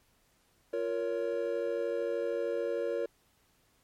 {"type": "chord", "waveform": "triangle", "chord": "Bb minor", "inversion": "second", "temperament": "just", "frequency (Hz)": [349.6, 466.2, 559.4], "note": ["F4", "Bb4", "Db5"], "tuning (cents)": [2, 0, 16], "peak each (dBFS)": [-35, -31, -32], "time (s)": [0.73, 3.06], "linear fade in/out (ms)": 5, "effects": ["pink hiss -69 dBFS RMS until 3.83 s", "MP3 64 kbps"]}